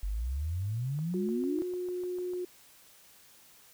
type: exponential sweep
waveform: sine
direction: up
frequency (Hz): 46.25 to 329.6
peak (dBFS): -30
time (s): 0.03-1.62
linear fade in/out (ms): 0
type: click train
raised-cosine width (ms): 1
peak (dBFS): -38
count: 10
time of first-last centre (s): 0.99-2.335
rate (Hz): 6.69
type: tone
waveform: sine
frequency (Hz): 360.2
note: F#4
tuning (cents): -46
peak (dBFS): -32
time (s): 1.14-2.45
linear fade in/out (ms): 5
effects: white hiss -58 dBFS RMS until 3.73 s